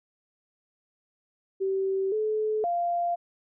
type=tone with pitch steps; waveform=sine; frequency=385.4 / 430.8 / 694 Hz; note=G4 / A4 / F5; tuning=-29 / -37 / -11 cents; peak=-24 dBFS; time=1.6-3.16 s; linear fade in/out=20 ms; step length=520 ms; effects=none